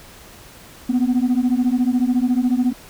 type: beating tone pair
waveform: sine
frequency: 242.2 / 256.2 Hz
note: B3 / C4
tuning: -34 / -36 cents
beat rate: 14 Hz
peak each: -16 dBFS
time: 0.89-2.73 s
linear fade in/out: 10 ms
effects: tanh soft clip ceiling -12 dBFS + pink hiss -43 dBFS RMS until 2.89 s